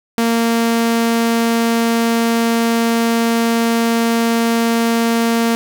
sawtooth tone, 230.7 Hz, A#3, 18 cents flat, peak -9 dBFS, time 0.18-5.55 s, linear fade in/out 0 ms, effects none

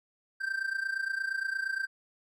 triangle tone with amplitude modulation, 1568 Hz, G6, in tune, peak -25 dBFS, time 0.4-1.87 s, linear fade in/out 20 ms, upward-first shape sine, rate 28.6 Hz, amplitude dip 80%, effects none

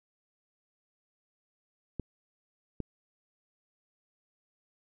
clicks, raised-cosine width 3 ms, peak -21 dBFS, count 2, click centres 1.997 / 2.803 s, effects none

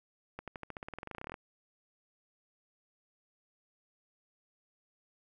accelerating click train, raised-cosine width 0.5 ms, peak -26 dBFS, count 21, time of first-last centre 0.39-1.342 s, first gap 87 ms, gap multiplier 0.93, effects 11-bit

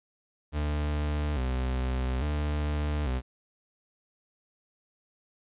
40% pulse tone with vibrato, 69 Hz, C#2, 7 cents flat, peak -26 dBFS, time 0.52-3.22 s, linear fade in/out 50 ms, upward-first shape square, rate 0.59 Hz, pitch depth 130 cents each way, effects resampled to 8000 Hz + 11-bit

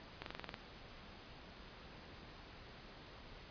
slowing click train, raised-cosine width 0.3 ms, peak -27 dBFS, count 8, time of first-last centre 0.22-0.542 s, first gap 42 ms, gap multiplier 1.03, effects pink hiss -55 dBFS RMS until 3.5 s + resampled to 11025 Hz

